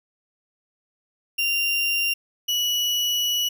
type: tone pair in turn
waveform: 35% pulse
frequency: 2779 / 2938 Hz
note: F7 / F#7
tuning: -9 / -13 cents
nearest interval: minor second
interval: 96 cents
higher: second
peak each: -19 dBFS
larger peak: neither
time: 1.38-2.14 / 2.48-3.49 s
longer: second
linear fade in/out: 10 ms
effects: none